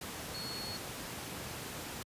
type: tone in noise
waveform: sine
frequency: 4346 Hz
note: C#8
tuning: 35 cents flat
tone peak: -41 dBFS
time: 0.34-0.77 s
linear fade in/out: 5 ms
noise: pink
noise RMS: -42 dBFS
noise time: 0.01-2.03 s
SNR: -2 dB
effects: high-pass 80 Hz 12 dB/octave + resampled to 32000 Hz